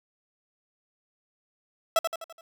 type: tone with echo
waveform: 30% pulse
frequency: 659.3 Hz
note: E5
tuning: in tune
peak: -16 dBFS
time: 1.96-1.99 s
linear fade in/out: 2 ms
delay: 84 ms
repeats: 5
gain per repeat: -6 dB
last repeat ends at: 2.41 s
effects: none